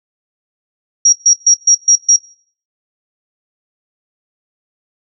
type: tone bursts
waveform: sine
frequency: 5670 Hz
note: F8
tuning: 25 cents sharp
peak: -5 dBFS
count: 6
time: 1.05-2.162 s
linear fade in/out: 5 ms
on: 77 ms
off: 130 ms
effects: noise-tail reverb RT60 0.5 s tail -21 dB re dry